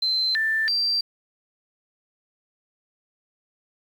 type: tone with pitch steps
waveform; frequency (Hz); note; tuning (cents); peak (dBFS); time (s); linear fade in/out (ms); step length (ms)
sine; 4090 / 1773 / 4702; C8 / A6 / D8; -40 / +13 / +1; -20; 0.02-1.01; 5; 330
effects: 8-bit